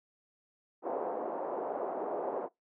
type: band-pass noise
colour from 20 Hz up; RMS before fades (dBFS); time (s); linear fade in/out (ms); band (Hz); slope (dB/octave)
pink; -36; 0.82-2.49; 50; 370 to 850; 24
effects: noise-tail reverb RT60 0.2 s tail -25 dB re dry